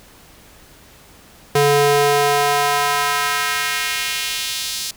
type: tone with high-pass filter sweep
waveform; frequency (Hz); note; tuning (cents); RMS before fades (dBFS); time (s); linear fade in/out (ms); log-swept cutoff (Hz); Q
square; 144; D3; -34; -18; 1.55-4.91; 5; 310 to 4700; 1.3
effects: pink hiss -46 dBFS RMS until 4.96 s